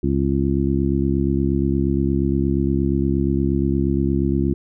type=harmonic tone; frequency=68.5 Hz; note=C#2; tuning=20 cents flat; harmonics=1 / 2 / 3 / 4 / 5; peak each=-23 / -23 / -23 / -23 / -23 dBFS; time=0.03-4.54 s; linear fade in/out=5 ms; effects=none